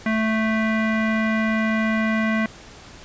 square tone with low-pass filter, 220 Hz, A3, in tune, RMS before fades -21 dBFS, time 0.06-2.46 s, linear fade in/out 2 ms, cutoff 2000 Hz, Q 3.7, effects pink hiss -43 dBFS RMS until 3.04 s + resampled to 16000 Hz

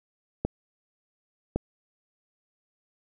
clicks, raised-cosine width 2 ms, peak -12 dBFS, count 2, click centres 0.45 / 1.56 s, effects none

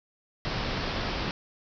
pink low-pass noise, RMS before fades -31 dBFS, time 0.45-1.31 s, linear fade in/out 0 ms, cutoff 5400 Hz, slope 96 dB/octave, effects none

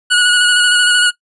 25% pulse tone with vibrato, 1458 Hz, F#6, 26 cents flat, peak -5 dBFS, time 0.1-1.11 s, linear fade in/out 20 ms, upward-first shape square, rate 13 Hz, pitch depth 19 cents each way, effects noise-tail reverb RT60 0.1 s tail -18 dB re dry + resampled to 24000 Hz

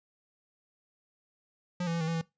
square tone with pitch steps, 178 / 167.2 / 168.2 / 160 / 166.3 / 164.1 Hz, F3 / E3 / E3 / D#3 / E3 / E3, +33 / +25 / +35 / +49 / +16 / -8 cents, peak -30 dBFS, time 1.8-2.214 s, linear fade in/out 5 ms, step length 69 ms, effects noise-tail reverb RT60 0.2 s tail -21 dB re dry + resampled to 16000 Hz

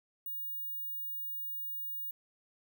sine tone, 15600 Hz, B9, 23 cents flat, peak -36 dBFS, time 0.26-2.11 s, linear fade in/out 5 ms, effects none

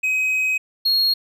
triangle tone pair in turn, 2529 / 4288 Hz, D#7 / C8, +28 / +42 cents, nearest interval major sixth, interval 914 cents, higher second, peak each -16 / -14 dBFS, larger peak second, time 0.03-0.58 / 0.85-1.14 s, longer first, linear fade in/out 10 ms, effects none

